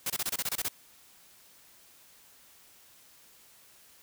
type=noise bursts; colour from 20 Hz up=white; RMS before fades=-31 dBFS; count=10; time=0.06-0.685 s; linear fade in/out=5 ms; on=40 ms; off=25 ms; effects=white hiss -58 dBFS RMS until 4.02 s